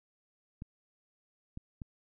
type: clicks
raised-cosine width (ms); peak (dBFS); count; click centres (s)
5; -29; 3; 0.621 / 1.574 / 1.818
effects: none